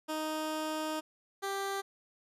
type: tone pair in turn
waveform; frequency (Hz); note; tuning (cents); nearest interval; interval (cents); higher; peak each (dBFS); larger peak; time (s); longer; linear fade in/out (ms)
15% pulse; 311.1 / 393.2; D#4 / G4; 0 / +5; major third; 405; second; -27; neither; 0.08-1.01 / 1.42-1.82; first; 20
effects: resampled to 32000 Hz